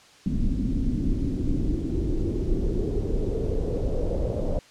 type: noise with low-pass filter sweep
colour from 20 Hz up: brown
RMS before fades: -25 dBFS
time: 0.26-4.59 s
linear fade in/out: 2 ms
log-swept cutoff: 230 to 570 Hz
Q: 4.4
effects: white hiss -52 dBFS RMS until 4.7 s + low-pass 6000 Hz 12 dB/octave